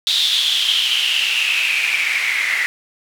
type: noise with band-pass filter sweep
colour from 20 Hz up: white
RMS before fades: -18 dBFS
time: 0.07-2.66 s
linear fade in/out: 0 ms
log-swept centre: 3700 to 2000 Hz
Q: 8.2
effects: none